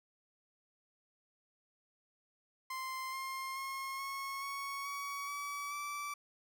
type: tone with pitch steps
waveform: 30% pulse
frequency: 1045 / 1060.8 / 1076.9 / 1093.2 / 1109.7 / 1126.5 / 1143.5 / 1160.8 Hz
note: C6 / C6 / C6 / C#6 / C#6 / C#6 / D6 / D6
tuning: -2 / +23 / +50 / -24 / +2 / +28 / -47 / -21 cents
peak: -36 dBFS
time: 2.7-6.14 s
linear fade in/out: 5 ms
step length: 430 ms
effects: none